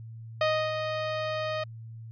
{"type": "tone with ADSR envelope", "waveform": "sawtooth", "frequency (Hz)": 622.3, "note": "D#5", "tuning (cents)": 0, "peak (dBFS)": -18, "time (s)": [0.41, 1.64], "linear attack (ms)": 3, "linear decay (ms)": 300, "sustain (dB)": -7, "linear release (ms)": 8, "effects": ["added 113 Hz sine -40 dBFS peak until 2.11 s", "resampled to 11025 Hz"]}